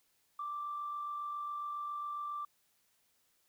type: tone with amplitude modulation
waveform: sine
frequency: 1174.7 Hz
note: D6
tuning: in tune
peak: -35 dBFS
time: 0.39-2.45 s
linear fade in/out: 5 ms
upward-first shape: sine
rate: 47.3 Hz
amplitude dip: 30%
effects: tanh soft clip ceiling -31 dBFS + white hiss -74 dBFS RMS until 3.48 s